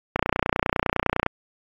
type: click train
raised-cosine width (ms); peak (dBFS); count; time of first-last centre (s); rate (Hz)
0.5; -5; 34; 0.16-1.264; 29.9
effects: AAC 48 kbps